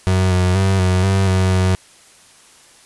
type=tone with pitch steps; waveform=35% pulse; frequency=93.3 / 91.2 / 96 / 92.2 / 96.4 / 93.6 / 93 Hz; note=F#2 / F#2 / G2 / F#2 / G2 / F#2 / F#2; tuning=+15 / -24 / -36 / -6 / -28 / +20 / +9 cents; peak=-11 dBFS; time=0.07-1.75 s; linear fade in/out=0 ms; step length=240 ms; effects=white hiss -47 dBFS RMS until 2.85 s + resampled to 24000 Hz